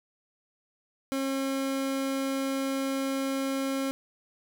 30% pulse tone, 270 Hz, C#4, 45 cents flat, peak -25 dBFS, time 1.12-3.91 s, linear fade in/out 0 ms, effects none

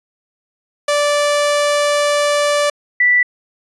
sawtooth / sine tone pair in turn, 584 / 1968.9 Hz, D5 / B6, -10 / -6 cents, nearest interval octave + major sixth, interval 2104 cents, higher second, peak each -9 dBFS, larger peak neither, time 0.88-2.7 / 3-3.23 s, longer first, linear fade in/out 5 ms, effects resampled to 24000 Hz

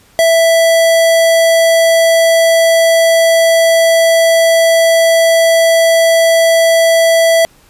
square tone, 660 Hz, E5, 2 cents sharp, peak -7 dBFS, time 0.19-7.45 s, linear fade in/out 0 ms, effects pink hiss -47 dBFS RMS until 7.69 s + resampled to 32000 Hz

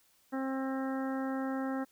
harmonic tone, 265.9 Hz, C4, 28 cents sharp, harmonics 1 / 2 / 3 / 4 / 5 / 6 / 7, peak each -33 / -40 / -42 / -48 / -45 / -48 / -50 dBFS, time 0.32-1.85 s, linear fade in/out 20 ms, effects white hiss -68 dBFS RMS until 1.91 s

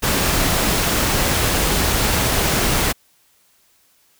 pink noise, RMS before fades -18 dBFS, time 0.02-2.93 s, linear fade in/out 20 ms, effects white hiss -58 dBFS RMS until 4.19 s

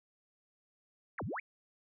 sine exponential two-way sweep, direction down then up, 2536 to 82.41 to 2536 Hz, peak -36 dBFS, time 1.18-1.4 s, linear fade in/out 5 ms, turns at 1.24 s, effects none

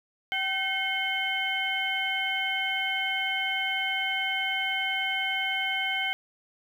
harmonic tone with a mistuned harmonic, 768 Hz, G5, 36 cents flat, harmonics 1 / 2 / 3 / 4, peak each -34 / -34 / -29 / -31 dBFS, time 0.32-6.13 s, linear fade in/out 0 ms, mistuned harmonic 3, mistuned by -110 cents, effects 9-bit

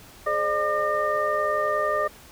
sine tone cluster, 420 / 532 / 603 / 1202 / 1836 Hz, G#4 / C5 / D5 / D6 / A#6, +19 / +29 / +46 / +40 / -27 cents, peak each -32 / -33 / -25 / -25 / -31 dBFS, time 0.26-2.08 s, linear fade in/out 10 ms, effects pink hiss -48 dBFS RMS until 2.31 s

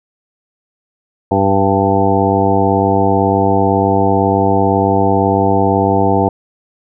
harmonic tone with a mistuned harmonic, 98 Hz, G2, in tune, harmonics 1 / 2 / 3 / 4 / 5 / 7 / 8 / 9, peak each -18 / -18 / -18 / -18 / -18 / -18 / -18 / -18 dBFS, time 1.31-6.29 s, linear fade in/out 5 ms, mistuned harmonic 7, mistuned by -20 cents, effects none

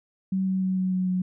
sine tone with pitch steps, 190 / 188.69 / 187.38 / 186.09 / 184.8 / 183.53 Hz, F#3 / F#3 / F#3 / F#3 / F#3 / F#3, +46 / +34 / +22 / +10 / -2 / -14 cents, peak -22 dBFS, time 0.32-1.22 s, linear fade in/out 5 ms, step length 150 ms, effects none

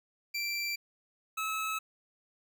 25% pulse tone pair in turn, 2349 / 1294.9 Hz, D7 / E6, 0 / -31 cents, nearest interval minor seventh, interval 1031 cents, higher first, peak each -28 dBFS, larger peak neither, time 0.34-0.76 / 1.37-1.79 s, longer neither, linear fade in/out 10 ms, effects none

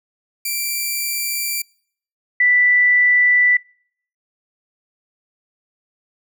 5% pulse / sine tone pair in turn, 2349 / 1975.3 Hz, D7 / B6, 0 / 0 cents, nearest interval minor third, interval 300 cents, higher first, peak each -11 dBFS, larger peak neither, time 0.45-1.62 / 2.4-3.57 s, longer neither, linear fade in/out 5 ms, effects noise-tail reverb RT60 0.6 s tail -26 dB re dry

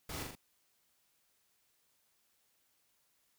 pink noise with echo, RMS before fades -43 dBFS, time 0.09-0.23 s, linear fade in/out 5 ms, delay 41 ms, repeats 3, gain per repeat -3 dB, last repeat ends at 0.353 s, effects white hiss -75 dBFS RMS until 3.38 s

